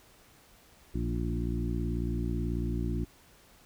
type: harmonic tone with a mistuned harmonic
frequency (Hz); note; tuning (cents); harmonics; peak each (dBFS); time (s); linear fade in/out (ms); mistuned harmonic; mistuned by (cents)
58.27; A#1; 0; 1 / 2 / 3 / 4 / 5 / 6; -32 / -35 / -37 / -38 / -39 / -40; 0.94-3.05; 10; 5; +22
effects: pink hiss -59 dBFS RMS until 3.65 s